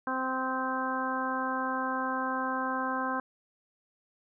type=harmonic tone with a mistuned harmonic; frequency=260.4 Hz; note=C4; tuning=8 cents flat; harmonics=1 / 2 / 3 / 4 / 5 / 6; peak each=-35 / -38 / -37 / -33 / -38 / -36 dBFS; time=0.07-3.2 s; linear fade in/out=2 ms; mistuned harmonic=5; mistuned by=-15 cents; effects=none